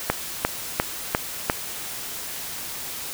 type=click train; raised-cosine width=0.5 ms; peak=-3 dBFS; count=5; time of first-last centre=0.1-1.499 s; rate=2.86 Hz; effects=white hiss -33 dBFS RMS until 3.13 s